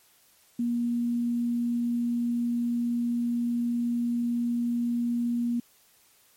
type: tone with quantisation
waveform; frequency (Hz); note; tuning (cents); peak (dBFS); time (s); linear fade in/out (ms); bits
sine; 238; A#3; +36; -24; 0.59-5.6; 5; 9
effects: white hiss -61 dBFS RMS until 6.36 s + MP3 64 kbps